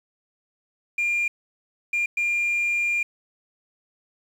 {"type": "tone bursts at uneven times", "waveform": "sine", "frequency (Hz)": 2400, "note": "D7", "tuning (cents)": 37, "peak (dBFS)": -19, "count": 3, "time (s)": [[0.98, 1.28], [1.93, 2.06], [2.17, 3.03]], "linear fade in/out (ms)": 5, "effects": ["tanh soft clip ceiling -18 dBFS", "8-bit"]}